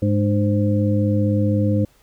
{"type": "harmonic tone with a mistuned harmonic", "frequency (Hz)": 103.83, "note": "G#2", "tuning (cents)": 0, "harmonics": [1, 2, 3, 5], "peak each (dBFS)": [-18, -21, -23, -25], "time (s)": [0.02, 1.85], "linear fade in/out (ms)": 5, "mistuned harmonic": 3, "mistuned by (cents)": -48, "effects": ["pink hiss -57 dBFS RMS until 2.02 s"]}